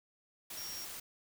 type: tone in noise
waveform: sine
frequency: 5588 Hz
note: F8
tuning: in tune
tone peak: -43 dBFS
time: 0.57-0.85 s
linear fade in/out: 5 ms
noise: white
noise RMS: -45 dBFS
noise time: 0.5-1 s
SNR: -1 dB
effects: none